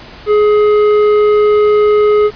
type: tone with tanh clipping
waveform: sine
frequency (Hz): 420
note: G#4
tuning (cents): +19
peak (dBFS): -8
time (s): 0.26-2.31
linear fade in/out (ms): 50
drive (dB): 10
effects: pink hiss -34 dBFS RMS until 2.35 s + resampled to 11025 Hz